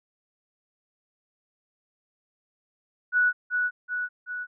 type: tone with echo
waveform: sine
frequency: 1473 Hz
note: F#6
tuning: 8 cents flat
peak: -18 dBFS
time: 3.12-3.33 s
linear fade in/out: 50 ms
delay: 380 ms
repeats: 3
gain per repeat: -4 dB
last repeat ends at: 4.47 s
effects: none